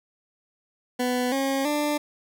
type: tone with pitch steps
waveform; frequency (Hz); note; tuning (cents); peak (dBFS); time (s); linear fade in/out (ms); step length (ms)
20% pulse; 248.8 / 271.3 / 295.9; B3 / C#4 / D4; +13 / -37 / +13; -18; 0.99-1.98; 10; 330
effects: none